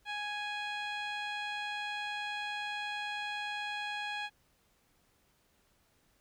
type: tone with low-pass filter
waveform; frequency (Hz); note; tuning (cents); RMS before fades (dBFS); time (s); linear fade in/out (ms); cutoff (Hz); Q
15% pulse; 830.6; G#5; 0; -38; 0.05-4.3; 50; 3900; 1.1
effects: pink hiss -71 dBFS RMS until 6.2 s